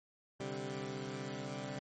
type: chord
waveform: 15% pulse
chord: C suspended second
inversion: none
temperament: equal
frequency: 130.81 / 146.83 / 196 Hz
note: C3 / D3 / G3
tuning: 0 / 0 / 0 cents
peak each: -37 / -39 / -38 dBFS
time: 0.4-1.79 s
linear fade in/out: 2 ms
effects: MP3 32 kbps